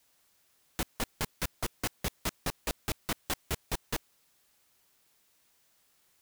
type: noise bursts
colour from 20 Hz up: pink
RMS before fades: -30 dBFS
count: 16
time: 0.79-3.964 s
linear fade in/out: 0 ms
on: 39 ms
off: 170 ms
effects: white hiss -69 dBFS RMS until 6.21 s